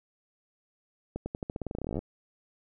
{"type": "accelerating click train", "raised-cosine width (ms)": 2, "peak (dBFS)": -20, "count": 22, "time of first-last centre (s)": [1.16, 1.99], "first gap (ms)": 100, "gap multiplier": 0.89, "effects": []}